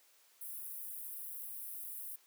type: high-pass noise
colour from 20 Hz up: white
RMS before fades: -45 dBFS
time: 0.41-2.16 s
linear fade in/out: 5 ms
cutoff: 9700 Hz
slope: 48 dB/octave
effects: white hiss -67 dBFS RMS until 2.26 s + high-pass 400 Hz 12 dB/octave